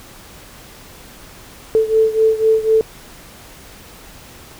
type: beating tone pair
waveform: sine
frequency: 440 / 444 Hz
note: A4 / A4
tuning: 0 / +16 cents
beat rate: 4 Hz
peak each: -13 / -16 dBFS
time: 1.75-2.81 s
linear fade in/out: 0 ms
effects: pink hiss -40 dBFS RMS until 4.59 s